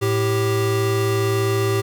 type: tone pair together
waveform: square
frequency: 110.08 / 392 Hz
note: A2 / G4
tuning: +1 / 0 cents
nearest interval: octave + minor seventh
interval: 2199 cents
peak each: -21 dBFS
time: 0.01-1.82 s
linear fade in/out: 20 ms
effects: none